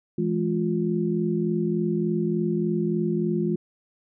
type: tone cluster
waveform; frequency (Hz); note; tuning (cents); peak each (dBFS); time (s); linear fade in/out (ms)
sine; 167.5 / 210.9 / 352.9; E3 / G#3 / F4; +28 / +27 / +18; -26; 0.18-3.56; 5
effects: none